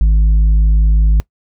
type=tone with tanh clipping; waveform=triangle; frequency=52.7 Hz; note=G#1; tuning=26 cents sharp; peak=-8 dBFS; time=0.01-1.2 s; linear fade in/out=0 ms; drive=9 dB; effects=noise-tail reverb RT60 0.1 s tail -22 dB re dry